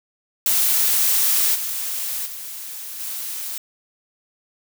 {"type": "noise with level steps", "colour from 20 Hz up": "blue", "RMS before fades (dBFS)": [-18, -26, -33, -29], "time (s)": [0.46, 3.58], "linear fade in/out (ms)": 2, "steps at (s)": [1.54, 2.25, 2.99], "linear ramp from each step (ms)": 20, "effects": []}